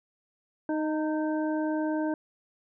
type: harmonic tone with a mistuned harmonic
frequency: 310 Hz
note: D#4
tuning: 6 cents flat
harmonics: 1 / 2 / 3 / 5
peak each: -27 / -33 / -37 / -41 dBFS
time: 0.69-2.14 s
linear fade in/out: 2 ms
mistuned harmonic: 3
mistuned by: -30 cents
effects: none